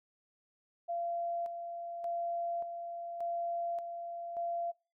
sine tone with tremolo, 686 Hz, F5, 31 cents flat, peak -33 dBFS, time 0.88-4.72 s, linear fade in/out 20 ms, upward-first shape square, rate 0.86 Hz, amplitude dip 50%, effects noise-tail reverb RT60 0.3 s tail -22 dB re dry

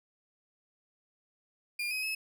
35% pulse tone with pitch steps, 2409 / 2527 / 2585 Hz, D7 / D#7 / E7, +43 / +26 / -34 cents, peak -30 dBFS, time 1.79-2.15 s, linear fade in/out 5 ms, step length 120 ms, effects none

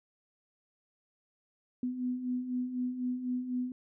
sine beating tone pair, 246.9 / 250.9 Hz, B3 / B3, 0 / +28 cents, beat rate 4 Hz, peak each -39 / -32 dBFS, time 1.83-3.72 s, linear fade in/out 2 ms, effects none

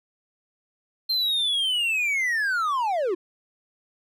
triangle linear sweep, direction down, 4186 to 331.5 Hz, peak -20 dBFS, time 1.09-3.15 s, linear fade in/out 10 ms, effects none

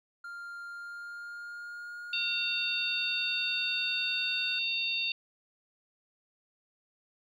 triangle tone with pitch glide, 1396.9 to 1479.1 Hz, F6 to F#6, 0 to -1 cents, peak -38 dBFS, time 0.24-4.59 s, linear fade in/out 5 ms, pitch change +99 cents, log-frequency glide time 0.67-4.3 s
harmonic tone, 910 Hz, A#5, 42 cents flat, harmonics 3 / 4 / 5, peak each -31 / -34 / -37 dBFS, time 2.13-5.12 s, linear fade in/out 2 ms
effects none

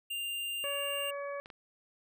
square tone, 2794 Hz, F7, in tune, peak -35 dBFS, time 0.1-1.11 s, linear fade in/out 10 ms
harmonic tone, 566 Hz, C#5, 36 cents sharp, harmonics 1 / 2 / 3 / 4, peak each -37 / -43 / -47 / -49 dBFS, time 0.64-1.4 s, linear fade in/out 0 ms
clicks, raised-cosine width 0.3 ms, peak -32 dBFS, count 2, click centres 1.459 / 1.502 s
effects none

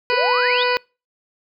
harmonic tone, 493.9 Hz, B4, in tune, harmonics 1 / 2 / 3 / 4 / 5 / 6 / 8 / 9 / 10, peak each -20 / -22 / -25 / -27 / -24 / -30 / -37 / -29 / -33 dBFS, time 0.1-0.77 s, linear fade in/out 0 ms
sine exponential sweep, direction up, 415.3 to 3957 Hz, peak -21 dBFS, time 0.12-0.64 s, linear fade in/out 10 ms
effects noise-tail reverb RT60 0.3 s tail -26 dB re dry

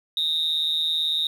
sine tone with amplitude modulation, 3729 Hz, A#7, in tune, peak -16 dBFS, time 0.17-1.27 s, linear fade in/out 2 ms, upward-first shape sine, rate 158 Hz, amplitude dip 90%, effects tanh soft clip ceiling -15 dBFS + 8-bit

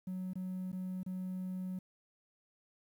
triangle tone with dropouts, 185 Hz, F#3, in tune, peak -34 dBFS, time 0.07-1.79 s, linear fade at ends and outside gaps 5 ms, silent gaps 0.334-0.355 / 0.718-0.728 / 1.032-1.062 s, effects tanh soft clip ceiling -32 dBFS + 11-bit

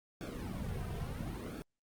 brown noise with flanger, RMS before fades -40 dBFS, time 0.21-1.62 s, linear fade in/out 0 ms, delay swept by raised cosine 1 to 3.6 ms, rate 0.73 Hz, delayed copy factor -0.9, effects Opus 48 kbps

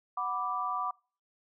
sine chord, B minor, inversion second, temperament equal, 740 / 987.8 / 1174.7 Hz, F#5 / B5 / D6, 0 / 0 / 0 cents, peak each -37 / -36 / -32 dBFS, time 0.17-0.91 s, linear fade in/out 5 ms, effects noise-tail reverb RT60 0.4 s tail -26 dB re dry

